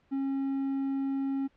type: tone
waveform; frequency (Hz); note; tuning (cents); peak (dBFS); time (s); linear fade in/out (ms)
triangle; 272.1; C#4; -32; -26; 0.11-1.48; 20
effects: pink hiss -68 dBFS RMS until 1.56 s + low-pass 3000 Hz 12 dB/octave